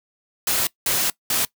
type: noise bursts at uneven times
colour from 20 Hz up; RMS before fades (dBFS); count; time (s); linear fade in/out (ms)
white; -21; 3; 0.47-0.67 / 0.86-1.1 / 1.3-1.45; 2
effects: noise-tail reverb RT60 0.1 s tail -21 dB re dry